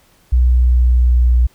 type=tone with pitch glide; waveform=sine; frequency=61.8 to 60.77 Hz; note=B1 to B1; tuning=+2 to -27 cents; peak=-8 dBFS; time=0.32-1.47 s; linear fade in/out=10 ms; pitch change=-29 cents; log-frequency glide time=0.44-1.34 s; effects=pink hiss -53 dBFS RMS until 1.54 s